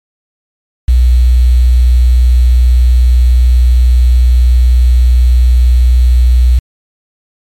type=tone with quantisation; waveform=sine; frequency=61.2 Hz; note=B1; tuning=15 cents flat; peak=-3 dBFS; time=0.88-6.59 s; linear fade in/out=5 ms; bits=5; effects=MP3 64 kbps